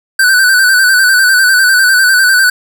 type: tone with vibrato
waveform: square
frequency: 1524 Hz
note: G6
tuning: 49 cents flat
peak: -6 dBFS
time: 0.19-2.5 s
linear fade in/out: 5 ms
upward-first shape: square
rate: 10 Hz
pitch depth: 48 cents each way
effects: none